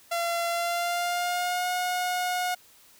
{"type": "tone with pitch glide", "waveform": "sawtooth", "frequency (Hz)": [683, 723.2], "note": ["F5", "F#5"], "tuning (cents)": [-39, -40], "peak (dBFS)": -22, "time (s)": [0.11, 2.55], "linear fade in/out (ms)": 10, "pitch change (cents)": 99, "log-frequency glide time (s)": [0.49, 1.7], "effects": ["white hiss -56 dBFS RMS until 2.99 s"]}